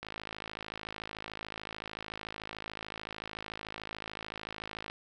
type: click train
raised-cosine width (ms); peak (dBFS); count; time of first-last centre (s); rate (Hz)
0.3; -23; 262; 0.03-4.899; 53.6
effects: none

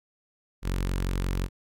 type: tone with notch filter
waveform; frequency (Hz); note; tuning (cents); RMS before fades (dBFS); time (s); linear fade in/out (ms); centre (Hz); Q
sawtooth; 45.71; F#1; -20; -28; 0.62-1.49; 50; 700; 1.8
effects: AAC 64 kbps

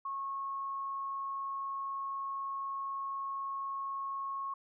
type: tone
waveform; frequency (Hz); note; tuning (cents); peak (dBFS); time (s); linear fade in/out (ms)
sine; 1094; C#6; -23; -35; 0.05-4.54; 5
effects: none

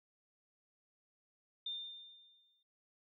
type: tone with exponential decay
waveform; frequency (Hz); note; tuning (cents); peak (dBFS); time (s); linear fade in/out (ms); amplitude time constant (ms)
sine; 3608; A7; +43; -37; 1.66-2.63; 5; 210
effects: noise-tail reverb RT60 0.4 s tail -24 dB re dry

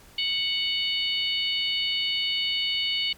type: harmonic tone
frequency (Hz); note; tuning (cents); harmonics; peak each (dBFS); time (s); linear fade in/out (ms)
740; F#5; 0; 3 / 4 / 5 / 6; -32 / -26 / -33 / -32; 0.18-3.13; 5
effects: pink hiss -53 dBFS RMS until 3.17 s + Opus 48 kbps

